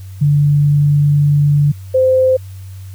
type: tone pair in turn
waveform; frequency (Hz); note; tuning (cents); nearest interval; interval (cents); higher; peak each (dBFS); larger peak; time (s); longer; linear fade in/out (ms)
sine; 145.4 / 518.1; D3 / C5; -17 / -17; octave + minor seventh; 2200; second; -8; neither; 0.21-1.72 / 1.94-2.37; first; 10
effects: added 95 Hz sine -28 dBFS peak until 2.94 s + white hiss -47 dBFS RMS until 2.94 s